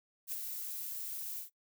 violet noise with ADSR envelope, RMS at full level -37 dBFS, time 0.27-1.5 s, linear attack 49 ms, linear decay 34 ms, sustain -4 dB, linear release 120 ms, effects noise-tail reverb RT60 0.1 s tail -19 dB re dry

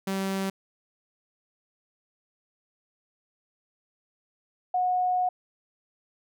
sawtooth / sine tone pair in turn, 193.2 / 729.4 Hz, G3 / F#5, -25 / -25 cents, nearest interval octave + major seventh, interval 2300 cents, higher second, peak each -23 / -22 dBFS, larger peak second, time 0.07-0.5 / 4.74-5.29 s, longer second, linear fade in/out 5 ms, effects none

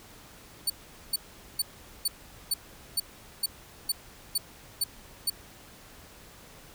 20% pulse tone bursts, 4503 Hz, C#8, 26 cents sharp, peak -18 dBFS, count 11, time 0.67-5.3 s, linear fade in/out 5 ms, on 30 ms, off 430 ms, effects pink hiss -51 dBFS RMS until 6.74 s

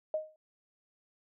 sine tone with exponential decay, 622.3 Hz, D#5, in tune, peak -26 dBFS, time 0.14-0.36 s, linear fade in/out 2 ms, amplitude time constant 47 ms, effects none

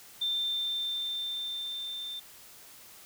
sine tone with level ramp, 3577 Hz, A7, 28 cents sharp, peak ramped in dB -27 to -36 dBFS, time 0.21-2.2 s, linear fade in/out 10 ms, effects white hiss -52 dBFS RMS until 3.05 s

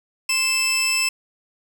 20% pulse tone pair together, 1047.4 / 2637 Hz, C6 / E7, +1 / 0 cents, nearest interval octave + major third, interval 1599 cents, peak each -26 / -14 dBFS, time 0.29-1.09 s, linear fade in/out 5 ms, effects none

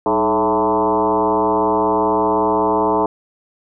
sine tone with frequency modulation, 659.3 Hz, E5, in tune, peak -13 dBFS, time 0.06-3.06 s, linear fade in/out 2 ms, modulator 116 Hz, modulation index 3.3, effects none

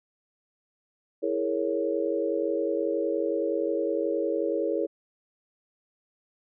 sine chord, A# half-diminished seventh, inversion second, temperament equal, 329.6 / 415.3 / 466.2 / 554.4 Hz, E4 / G#4 / A#4 / C#5, 0 / 0 / 0 / 0 cents, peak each -30 dBFS, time 1.22-4.87 s, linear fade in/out 20 ms, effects none

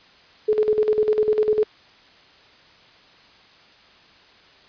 sine tone with tremolo, 428.1 Hz, A4, 47 cents flat, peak -14 dBFS, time 0.48-1.64 s, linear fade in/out 10 ms, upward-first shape square, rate 10 Hz, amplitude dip 65%, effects white hiss -51 dBFS RMS until 4.68 s + resampled to 11025 Hz

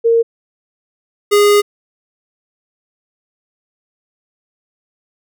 sine / square tone pair in turn, 461 / 411.5 Hz, A#4 / G#4, -19 / -16 cents, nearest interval major second, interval 197 cents, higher first, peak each -8 dBFS, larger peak neither, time 0.04-0.23 / 1.31-1.62 s, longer second, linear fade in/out 20 ms, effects none

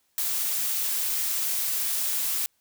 blue noise, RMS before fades -27 dBFS, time 0.18-2.46 s, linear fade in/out 0 ms, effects white hiss -70 dBFS RMS until 2.6 s

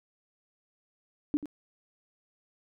sine tone with echo, 293.7 Hz, D4, in tune, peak -23 dBFS, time 1.34-1.37 s, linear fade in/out 0 ms, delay 87 ms, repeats 1, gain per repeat -12 dB, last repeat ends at 1.457 s, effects none

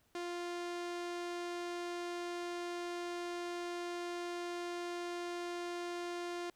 sawtooth tone with low-pass filter, 349.2 Hz, F4, in tune, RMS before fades -41 dBFS, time 0.15-6.5 s, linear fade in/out 2 ms, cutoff 7400 Hz, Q 0.73, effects pink hiss -73 dBFS RMS until 6.55 s

